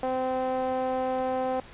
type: tone with band-pass filter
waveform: sawtooth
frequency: 258.2 Hz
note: C4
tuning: 23 cents flat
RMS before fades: -28 dBFS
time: 0.03-1.6 s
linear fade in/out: 2 ms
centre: 650 Hz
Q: 3.6
effects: pink hiss -48 dBFS RMS until 1.73 s + resampled to 8000 Hz